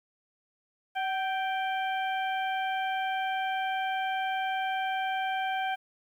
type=harmonic tone with a mistuned harmonic; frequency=785 Hz; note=G5; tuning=2 cents sharp; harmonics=1 / 2 / 3 / 4; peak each=-29 / -35 / -39 / -41 dBFS; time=0.95-5.76 s; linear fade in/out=20 ms; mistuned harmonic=1; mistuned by=-56 cents; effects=10-bit